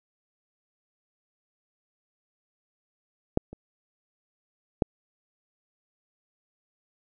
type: clicks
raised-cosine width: 2 ms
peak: -7 / -27 / -7 dBFS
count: 3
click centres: 3.374 / 3.53 / 4.822 s
effects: none